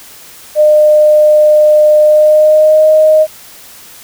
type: tone with pitch glide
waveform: sine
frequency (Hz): 606 to 621.6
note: D#5 to D#5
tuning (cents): -46 to -2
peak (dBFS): -3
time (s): 0.55-3.27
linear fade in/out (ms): 50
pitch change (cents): +44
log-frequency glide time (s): 2.01-2.87
effects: white hiss -35 dBFS RMS until 4.03 s